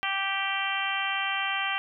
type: harmonic tone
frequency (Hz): 391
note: G4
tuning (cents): -4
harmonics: 2 / 3 / 4 / 5 / 6 / 7 / 8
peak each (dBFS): -34 / -34 / -34 / -34 / -34 / -34 / -34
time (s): 0.03-1.78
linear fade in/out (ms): 0
effects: none